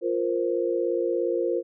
sine chord, F suspended fourth, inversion none, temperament equal, 349.2 / 466.2 / 523.3 Hz, F4 / Bb4 / C5, 0 / 0 / 0 cents, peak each -26 / -27 / -28 dBFS, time 0.01-1.63 s, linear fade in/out 50 ms, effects none

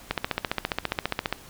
click train, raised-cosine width 0.3 ms, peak -8 dBFS, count 19, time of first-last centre 0.11-1.326 s, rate 14.8 Hz, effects pink hiss -48 dBFS RMS until 1.49 s

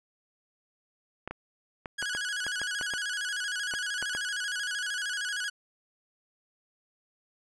clicks, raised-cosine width 0.5 ms, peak -21 dBFS, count 12, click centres 1.276 / 1.31 / 1.858 / 2.026 / 2.15 / 2.466 / 2.616 / 2.812 / 2.937 / 3.738 / 4.026 / 4.15 s
sawtooth tone with vibrato, 1563 Hz, G6, 6 cents flat, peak -27 dBFS, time 1.98-5.5 s, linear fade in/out 10 ms, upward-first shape square, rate 13 Hz, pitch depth 94 cents each way
effects resampled to 22050 Hz

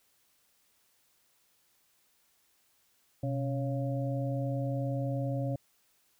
harmonic tone with a mistuned harmonic, 138.59 Hz, C#3, in tune, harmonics 1 / 2 / 4 / 5, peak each -31 / -37 / -37 / -44 dBFS, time 3.23-5.56 s, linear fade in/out 5 ms, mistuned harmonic 1, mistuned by -130 cents, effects white hiss -70 dBFS RMS until 6.19 s

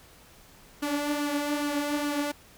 sawtooth tone with flanger, 291.4 Hz, D4, 13 cents flat, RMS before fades -29 dBFS, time 0.82-2.32 s, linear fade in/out 10 ms, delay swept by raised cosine 0.66 to 4.96 ms, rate 2.4 Hz, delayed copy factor +0.5, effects pink hiss -54 dBFS RMS until 2.57 s

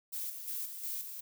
violet noise with tremolo, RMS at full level -38 dBFS, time 0.12-1.21 s, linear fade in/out 20 ms, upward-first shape square, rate 2.8 Hz, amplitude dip 50%, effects none

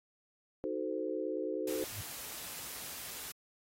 sine chord, D# diminished seventh, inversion none, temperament equal with one note detuned, 311.1 / 370 / 440 / 516.6 Hz, D#4 / F#4 / A4 / C5, 0 / 0 / 0 / -22 cents, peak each -39 dBFS, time 0.64-1.84 s, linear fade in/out 0 ms
white noise, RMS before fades -44 dBFS, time 1.67-3.32 s, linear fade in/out 5 ms
sine tone with exponential growth, 102.7 Hz, G#2, 19 cents flat, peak -37 dBFS, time 1.85-2.01 s, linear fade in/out 5 ms, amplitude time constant 34 ms
effects AAC 48 kbps

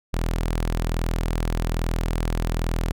sawtooth tone, 41.2 Hz, E1, in tune, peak -18 dBFS, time 0.13-2.92 s, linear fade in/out 10 ms, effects none

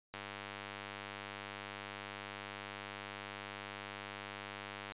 click train, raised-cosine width 0.3 ms, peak -27 dBFS, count 479, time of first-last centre 0.14-4.92 s, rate 100 Hz, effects resampled to 8000 Hz

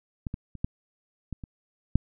clicks, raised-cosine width 5 ms, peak -19 / -20 / -28 / -14 / -21 / -26 / -7 dBFS, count 7, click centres 0.268 / 0.341 / 0.553 / 0.645 / 1.327 / 1.438 / 1.956 s, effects none

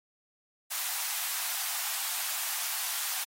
white high-pass noise, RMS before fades -33 dBFS, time 0.7-3.25 s, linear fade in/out 20 ms, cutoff 700 Hz, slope 48 dB/octave, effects AAC 48 kbps

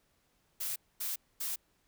blue noise bursts, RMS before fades -36 dBFS, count 3, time 0.6-1.56 s, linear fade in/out 10 ms, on 160 ms, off 240 ms, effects pink hiss -73 dBFS RMS until 1.87 s

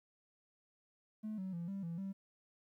triangle tone with pitch steps, 215.5 / 188.6 / 170.5 / 196.3 / 168 / 194.2 Hz, A3 / F#3 / F3 / G3 / E3 / G3, -36 / +33 / -41 / +3 / +33 / -16 cents, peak -36 dBFS, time 1.23-2.13 s, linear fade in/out 20 ms, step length 150 ms, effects tanh soft clip ceiling -35 dBFS + 13-bit

